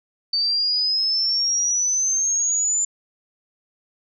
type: exponential sweep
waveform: sine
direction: up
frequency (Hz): 4567 to 7140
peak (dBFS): -18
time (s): 0.33-2.85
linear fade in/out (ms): 5
effects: none